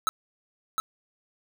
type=tone with echo; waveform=square; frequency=1306 Hz; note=E6; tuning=17 cents flat; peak=-22 dBFS; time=0.07-0.09 s; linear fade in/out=0 ms; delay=710 ms; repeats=1; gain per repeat=-3 dB; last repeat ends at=0.8 s; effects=9-bit